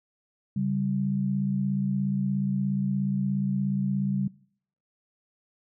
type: tone pair together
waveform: sine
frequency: 138.59 / 195.52 Hz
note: C#3 / G3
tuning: 0 / -4 cents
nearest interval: tritone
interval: 596 cents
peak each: -28 / -26 dBFS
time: 0.56-4.28 s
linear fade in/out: 5 ms
effects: noise-tail reverb RT60 0.6 s tail -22 dB re dry